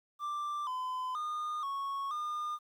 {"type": "tone with pitch steps", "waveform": "triangle", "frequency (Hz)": [1179, 1017, 1221, 1105, 1212], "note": ["D6", "C6", "D#6", "C#6", "D#6"], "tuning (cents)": [6, -50, -33, -6, -46], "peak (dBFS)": -32, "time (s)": [0.19, 2.59], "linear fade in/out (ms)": 50, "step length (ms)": 480, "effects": ["11-bit"]}